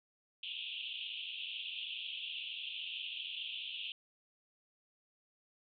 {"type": "band-pass noise", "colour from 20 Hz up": "white", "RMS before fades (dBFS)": -43, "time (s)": [0.43, 3.92], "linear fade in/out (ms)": 2, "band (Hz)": [2600, 3500], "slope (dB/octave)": 96, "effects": []}